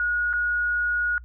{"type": "tone with dropouts", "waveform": "sine", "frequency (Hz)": 1448, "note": "F#6", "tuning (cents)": -38, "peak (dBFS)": -21, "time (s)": [0, 1.18], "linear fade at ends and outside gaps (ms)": 1, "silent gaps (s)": [0.33, 0.336], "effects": ["noise-tail reverb RT60 0.1 s tail -26 dB re dry", "added 60 Hz sine -40 dBFS peak until 1.24 s"]}